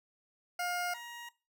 20% pulse tone pair in turn, 710 / 947.7 Hz, F5 / A#5, +28 / +28 cents, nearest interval perfect fourth, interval 500 cents, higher second, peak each -28 / -39 dBFS, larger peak first, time 0.59-0.94 / 0.94-1.29 s, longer neither, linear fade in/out 5 ms, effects noise-tail reverb RT60 0.3 s tail -18 dB re dry

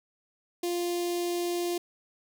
sawtooth tone with notch filter, 349.2 Hz, F4, in tune, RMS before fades -30 dBFS, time 0.63-1.78 s, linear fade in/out 5 ms, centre 1400 Hz, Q 0.51, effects none

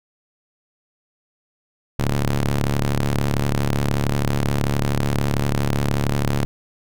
sawtooth ring-modulated tone, 71.5 Hz, D2, 46 cents flat, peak -11 dBFS, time 1.99-6.45 s, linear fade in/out 0 ms, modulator 55 Hz, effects none

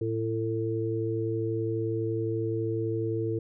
harmonic tone, 111.9 Hz, A2, 30 cents sharp, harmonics 1 / 3 / 4, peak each -31 / -31 / -31 dBFS, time 0.01-3.39 s, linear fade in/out 5 ms, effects none

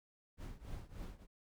brown noise with tremolo, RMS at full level -44 dBFS, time 0.37-1.27 s, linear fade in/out 50 ms, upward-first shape triangle, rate 3.4 Hz, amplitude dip 90%, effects none

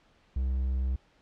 triangle tone, 64.8 Hz, C2, 16 cents flat, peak -24 dBFS, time 0.36-0.96 s, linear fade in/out 5 ms, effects pink hiss -64 dBFS RMS until 1.21 s + low-pass 4000 Hz 12 dB/octave

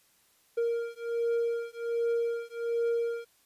triangle beating tone pair, 466.2 / 467.5 Hz, A#4 / A#4, 0 / +5 cents, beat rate 1.3 Hz, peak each -29 dBFS, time 0.57-3.25 s, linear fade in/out 10 ms, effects white hiss -66 dBFS RMS until 3.45 s + resampled to 32000 Hz

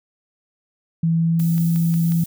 sine tone with pitch glide, 164.81 to 167.01 Hz, E3 to E3, 0 to +23 cents, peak -15 dBFS, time 1.03-2.24 s, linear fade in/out 5 ms, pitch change +23 cents, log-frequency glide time 1.13-1.62 s
violet noise, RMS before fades -35 dBFS, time 1.39-2.26 s, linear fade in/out 5 ms
click train, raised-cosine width 0.2 ms, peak -22 dBFS, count 5, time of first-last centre 1.4-2.121 s, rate 5.55 Hz
effects none

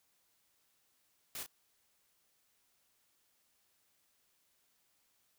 white noise with echo, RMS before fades -43 dBFS, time 1.35-1.43 s, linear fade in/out 2 ms, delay 33 ms, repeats 1, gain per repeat -7 dB, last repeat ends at 1.463 s, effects white hiss -75 dBFS RMS until 5.38 s

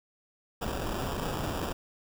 pink noise with sample-and-hold, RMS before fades -33 dBFS, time 0.61-1.73 s, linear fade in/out 10 ms, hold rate 2100 Hz, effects none

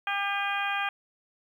harmonic tone with a mistuned harmonic, 400.2 Hz, G4, 36 cents sharp, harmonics 2 / 3 / 4 / 5 / 6 / 7 / 8, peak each -32 / -34 / -32 / -39 / -33 / -43 / -39 dBFS, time 0.07-0.89 s, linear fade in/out 2 ms, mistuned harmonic 6, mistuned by +38 cents, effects 10-bit

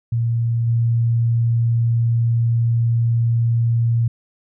sine tone with level steps, 116.54 Hz, A#2, in tune, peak -16 / -14 dBFS, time 0.12-4.08 s, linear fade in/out 5 ms, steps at 0.67 s, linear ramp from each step 10 ms, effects none

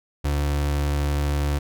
35% pulse tone, 72.2 Hz, D2, 29 cents flat, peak -19 dBFS, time 0.24-1.59 s, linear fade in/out 10 ms, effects none

